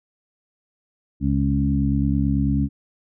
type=harmonic tone with a mistuned harmonic; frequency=69.3 Hz; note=C#2; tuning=in tune; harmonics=1 / 2 / 3 / 4; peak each=-23 / -23 / -23 / -23 dBFS; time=1.2-2.69 s; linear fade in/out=50 ms; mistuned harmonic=1; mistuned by=+26 cents; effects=none